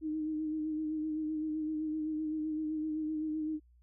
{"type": "tone with vibrato", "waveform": "sine", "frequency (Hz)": 310, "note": "D#4", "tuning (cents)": -6, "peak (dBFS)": -32, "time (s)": [0.01, 3.6], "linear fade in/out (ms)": 50, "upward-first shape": "sine", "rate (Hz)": 7.8, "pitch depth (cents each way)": 30, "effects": ["added 60 Hz sine -60 dBFS peak until 3.82 s"]}